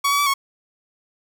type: tone with pitch steps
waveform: sawtooth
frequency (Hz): 1125 / 1138 / 1152 / 1101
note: C#6 / C#6 / D6 / C#6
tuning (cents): +25 / +45 / -34 / -12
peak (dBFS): -13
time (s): 0.04-0.34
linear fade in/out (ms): 10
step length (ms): 75
effects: 9-bit